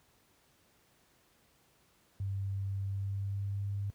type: tone with pitch glide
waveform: sine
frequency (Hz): 98 to 100.23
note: G2 to G2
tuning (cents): 0 to +39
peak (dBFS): -32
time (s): 2.2-3.9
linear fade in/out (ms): 0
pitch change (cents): +39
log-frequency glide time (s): 2.85-3.72
effects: pink hiss -68 dBFS RMS until 3.94 s + high-pass 60 Hz 12 dB/octave